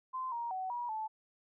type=tone with pitch steps; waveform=sine; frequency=1034 / 940 / 751 / 962 / 872 Hz; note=C6 / A#5 / F#5 / B5 / A5; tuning=-21 / +14 / +26 / -46 / -16 cents; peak=-35 dBFS; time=0.13-1.08 s; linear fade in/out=20 ms; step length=190 ms; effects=none